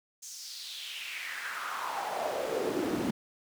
brown noise with high-pass filter sweep, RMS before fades -35 dBFS, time 0.22-3.11 s, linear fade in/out 10 ms, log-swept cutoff 6700 to 240 Hz, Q 3.8, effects none

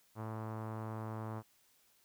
sawtooth tone with low-pass filter, 110 Hz, A2, in tune, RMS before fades -42 dBFS, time 0.15-1.43 s, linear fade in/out 50 ms, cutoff 1100 Hz, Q 2.2, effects white hiss -70 dBFS RMS until 2.04 s

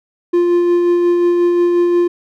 triangle tone with tremolo, 349.2 Hz, F4, in tune, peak -7 dBFS, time 0.33-2.08 s, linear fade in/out 10 ms, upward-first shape sine, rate 5.6 Hz, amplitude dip 25%, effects none

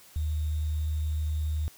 sine tone with sample-and-hold, 76.9 Hz, D#2, 20 cents flat, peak -26 dBFS, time 0.16-1.68 s, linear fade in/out 0 ms, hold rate 3675 Hz, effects white hiss -54 dBFS RMS until 1.77 s

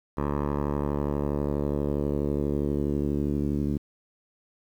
10% pulse tone with low-pass filter sweep, 72.3 Hz, D2, 27 cents flat, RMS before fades -27 dBFS, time 0.17-3.78 s, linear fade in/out 10 ms, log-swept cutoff 1100 to 270 Hz, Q 1.6, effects 9-bit

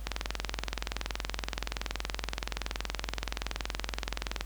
click train, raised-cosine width 0.2 ms, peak -13 dBFS, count 93, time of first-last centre 0.07-4.41 s, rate 21.2 Hz, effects added 50 Hz sine -37 dBFS peak until 4.45 s + pink hiss -53 dBFS RMS until 4.45 s

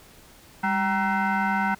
sine tone with frequency modulation, 370 Hz, F#4, in tune, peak -20 dBFS, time 0.63-1.75 s, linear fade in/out 10 ms, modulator 570 Hz, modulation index 2.5, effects tanh soft clip ceiling -16 dBFS + pink hiss -51 dBFS RMS until 1.79 s

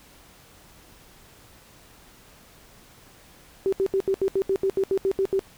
sine tone bursts, 387 Hz, G4, 22 cents flat, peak -19 dBFS, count 13, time 3.66-5.393 s, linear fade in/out 0 ms, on 65 ms, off 74 ms, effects pink hiss -52 dBFS RMS until 5.57 s

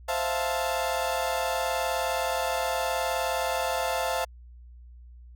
35% pulse chord, F major seventh, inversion second, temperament equal, 523.3 / 659.3 / 698.5 / 880 Hz, C5 / E5 / F5 / A5, 0 / 0 / 0 / 0 cents, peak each -30 dBFS, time 0.08-4.25 s, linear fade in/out 10 ms, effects added 60 Hz sine -45 dBFS peak until 5.35 s

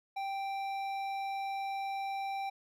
triangle tone with hard clipping, 784 Hz, G5, in tune, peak -36 dBFS, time 0.16-2.5 s, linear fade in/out 10 ms, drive 14 dB, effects none

